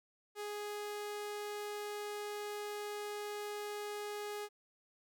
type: tone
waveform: sawtooth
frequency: 415.3 Hz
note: G#4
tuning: in tune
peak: -36 dBFS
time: 0.35-4.49 s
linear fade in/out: 50 ms
effects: none